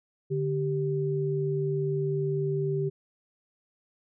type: tone pair together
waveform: sine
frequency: 146.3 / 390.2 Hz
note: D3 / G4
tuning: -6 / -8 cents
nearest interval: octave + perfect fourth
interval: 1698 cents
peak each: -28 dBFS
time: 0.3-2.9 s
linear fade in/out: 20 ms
effects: none